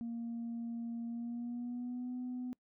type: tone with pitch glide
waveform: sine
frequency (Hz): 233.1 to 249.8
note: A#3 to B3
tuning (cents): 0 to +20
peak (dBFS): -36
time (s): 0.01-2.53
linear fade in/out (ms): 0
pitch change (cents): +120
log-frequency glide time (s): 1.06-2.14
effects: noise-tail reverb RT60 0.1 s tail -26 dB re dry + tanh soft clip ceiling -35 dBFS